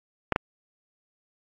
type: clicks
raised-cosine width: 0.5 ms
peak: -7 dBFS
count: 2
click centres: 0.323 / 0.361 s
effects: AAC 32 kbps